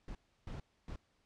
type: noise bursts at uneven times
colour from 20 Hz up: brown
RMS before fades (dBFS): -44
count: 3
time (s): 0.08-0.15 / 0.47-0.6 / 0.88-0.96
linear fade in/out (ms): 2
effects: pink hiss -75 dBFS RMS until 1.25 s + low-pass 6000 Hz 12 dB/octave